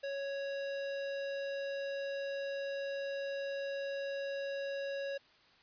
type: tone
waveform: square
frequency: 554.4 Hz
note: C#5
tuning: in tune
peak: -37 dBFS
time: 0.03-5.18 s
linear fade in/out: 10 ms
effects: white hiss -64 dBFS RMS until 5.62 s + resampled to 11025 Hz